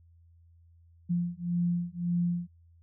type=beating tone pair; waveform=sine; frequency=173.1 / 174.9 Hz; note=F3 / F3; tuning=-15 / +3 cents; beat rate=1.8 Hz; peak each=-30 dBFS; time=1.09-2.48 s; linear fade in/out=20 ms; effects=added 84 Hz sine -56 dBFS peak until 2.82 s